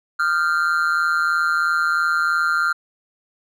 triangle tone with amplitude modulation, 1388 Hz, F6, 11 cents flat, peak -11 dBFS, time 0.19-2.73 s, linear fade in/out 10 ms, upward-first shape sine, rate 163 Hz, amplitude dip 85%, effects none

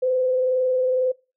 sine tone with frequency modulation, 511 Hz, C5, 41 cents flat, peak -18 dBFS, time 0.02-1.12 s, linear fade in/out 10 ms, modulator 22 Hz, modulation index 0.35, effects noise-tail reverb RT60 0.3 s tail -23 dB re dry

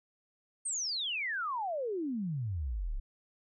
sine exponential sweep, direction down, 8870 to 30.24 Hz, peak -32 dBFS, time 0.65-3 s, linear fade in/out 10 ms, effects none

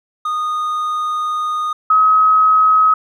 triangle / sine tone pair in turn, 1233 / 1273.5 Hz, D#6 / D#6, -16 / +40 cents, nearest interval minor second, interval 56 cents, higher second, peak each -15 / -8 dBFS, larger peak second, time 0.25-1.73 / 1.9-2.94 s, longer first, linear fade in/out 5 ms, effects none

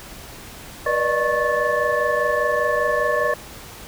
sine tone cluster, 483.8 / 584 / 609 / 1095 / 1747 Hz, B4 / D5 / D#5 / C#6 / A6, -36 / -10 / -37 / -22 / -13 cents, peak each -24 dBFS, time 0.86-3.34 s, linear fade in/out 5 ms, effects pink hiss -39 dBFS RMS until 3.87 s

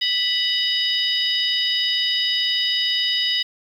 harmonic tone with a mistuned harmonic, 987.8 Hz, B5, in tune, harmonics 2 / 3 / 4 / 5, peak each -28 / -22 / -23 / -25 dBFS, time 0.01-3.43 s, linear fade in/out 10 ms, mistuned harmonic 4, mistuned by -89 cents, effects 8-bit

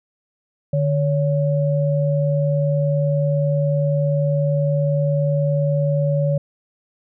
sine tone pair together, 148.3 / 563 Hz, D3 / C#5, +17 / +27 cents, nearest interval octave + major seventh, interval 2310 cents, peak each -17 / -21 dBFS, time 0.73-6.38 s, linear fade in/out 5 ms, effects none

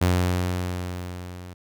sawtooth tone with level ramp, 89.9 Hz, F#2, 49 cents flat, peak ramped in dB -13 to -34 dBFS, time 0.01-1.54 s, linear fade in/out 10 ms, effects none

